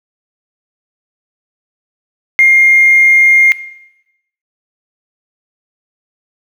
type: tone with tanh clipping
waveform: triangle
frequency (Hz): 2121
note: C7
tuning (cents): +23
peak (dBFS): -3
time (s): 2.39-3.52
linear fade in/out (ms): 0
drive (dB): 1
effects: noise-tail reverb RT60 0.9 s tail -17 dB re dry